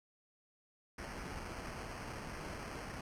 pink noise with sample-and-hold, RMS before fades -45 dBFS, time 0.98-3.01 s, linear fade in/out 5 ms, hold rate 3675 Hz, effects low-pass 10000 Hz 12 dB/octave

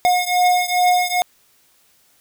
square beating tone pair, 720 / 722.4 Hz, F#5 / F#5, -47 / -42 cents, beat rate 2.4 Hz, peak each -17 / -19 dBFS, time 0.05-1.22 s, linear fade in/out 0 ms, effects white hiss -57 dBFS RMS until 2.2 s

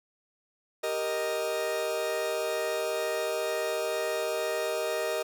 40% pulse chord, Eb major, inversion first, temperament equal, 392 / 466.2 / 622.3 Hz, G4 / Bb4 / Eb5, 0 / 0 / 0 cents, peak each -35 / -32 / -30 dBFS, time 0.83-5.23 s, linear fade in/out 10 ms, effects none

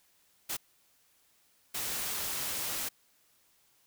white noise bursts at uneven times, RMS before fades -35 dBFS, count 2, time 0.49-0.57 / 1.74-2.89 s, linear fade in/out 10 ms, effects white hiss -68 dBFS RMS until 3.86 s

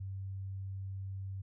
sine tone, 96.5 Hz, G2, 27 cents flat, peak -38 dBFS, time 0-1.42 s, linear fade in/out 10 ms, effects none

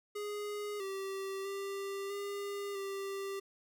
square tone with pitch steps, 414.4 / 388 / 394.6 / 402.9 / 392.8 Hz, G#4 / G4 / G4 / G4 / G4, -4 / -18 / +11 / +48 / +4 cents, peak -38 dBFS, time 0.15-3.4 s, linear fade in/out 10 ms, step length 650 ms, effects none

